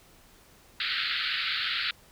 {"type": "band-pass noise", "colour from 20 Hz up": "white", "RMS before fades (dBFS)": -30, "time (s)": [0.8, 1.91], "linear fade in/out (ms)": 2, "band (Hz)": [1300, 4500], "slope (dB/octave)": 96, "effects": ["pink hiss -57 dBFS RMS until 2.11 s"]}